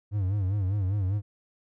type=tone with vibrato; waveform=triangle; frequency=98 Hz; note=G2; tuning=in tune; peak=-22 dBFS; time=0.11-1.22 s; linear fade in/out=50 ms; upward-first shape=sine; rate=5 Hz; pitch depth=120 cents each way; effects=none